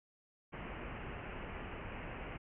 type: low-pass noise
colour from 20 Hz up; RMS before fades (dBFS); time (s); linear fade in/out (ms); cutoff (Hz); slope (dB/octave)
pink; -45; 0.52-2.38; 20; 2900; 96
effects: none